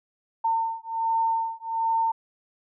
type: beating tone pair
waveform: sine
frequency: 905 / 906.3 Hz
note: A5 / A#5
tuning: +48 / -49 cents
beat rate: 1.3 Hz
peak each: -26 dBFS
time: 0.44-2.12 s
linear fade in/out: 10 ms
effects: none